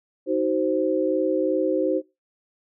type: chord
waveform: sine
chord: C diminished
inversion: first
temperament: just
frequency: 314 / 376.7 / 523.3 Hz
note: Eb4 / Gb4 / C5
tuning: +16 / +31 / 0 cents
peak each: -24 dBFS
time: 0.26-2.02 s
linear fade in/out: 50 ms
effects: noise-tail reverb RT60 0.2 s tail -18 dB re dry